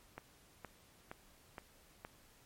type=click train; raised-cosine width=0.5 ms; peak=-30 dBFS; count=5; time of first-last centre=0.18-2.049 s; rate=2.14 Hz; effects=pink hiss -65 dBFS RMS until 2.45 s + MP3 64 kbps